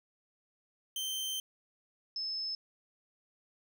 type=tone pair in turn; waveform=sawtooth / sine; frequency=3116 / 5227 Hz; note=G7 / E8; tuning=-11 / -16 cents; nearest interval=major sixth; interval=895 cents; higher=second; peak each=-31 / -34 dBFS; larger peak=first; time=0.96-1.4 / 2.16-2.55 s; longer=first; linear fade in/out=2 ms; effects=none